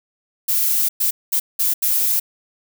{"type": "noise bursts at uneven times", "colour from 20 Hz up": "violet", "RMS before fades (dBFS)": -18, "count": 5, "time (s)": [[0.48, 0.89], [1, 1.11], [1.32, 1.4], [1.59, 1.74], [1.82, 2.2]], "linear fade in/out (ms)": 10, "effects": []}